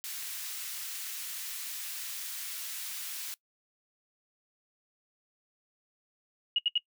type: high-pass noise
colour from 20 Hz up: white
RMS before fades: -39 dBFS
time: 0.04-3.34 s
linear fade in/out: 0 ms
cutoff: 1700 Hz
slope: 12 dB/octave
type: tone bursts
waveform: sine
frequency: 2885 Hz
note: F#7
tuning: 44 cents flat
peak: -23 dBFS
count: 3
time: 6.56-6.779 s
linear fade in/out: 2 ms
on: 25 ms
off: 72 ms
effects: noise-tail reverb RT60 0.1 s tail -22 dB re dry